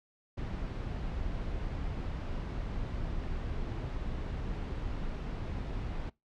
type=noise; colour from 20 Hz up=brown; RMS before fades=-36 dBFS; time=0.37-6.1 s; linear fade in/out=10 ms; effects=noise-tail reverb RT60 0.2 s tail -23 dB re dry + low-pass 4000 Hz 12 dB/octave